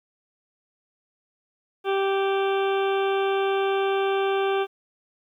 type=harmonic tone; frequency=390.7 Hz; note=G4; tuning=6 cents flat; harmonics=1 / 2 / 3 / 4 / 6 / 7 / 8 / 9; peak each=-22 / -28 / -32 / -34 / -38 / -39 / -40 / -41 dBFS; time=1.84-4.67 s; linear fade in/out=50 ms; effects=10-bit